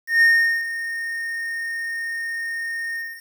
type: tone with ADSR envelope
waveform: triangle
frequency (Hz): 1839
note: A#6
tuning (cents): -24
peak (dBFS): -9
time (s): 0.07-3.23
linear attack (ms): 150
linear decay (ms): 420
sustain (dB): -14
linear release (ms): 270
effects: 7-bit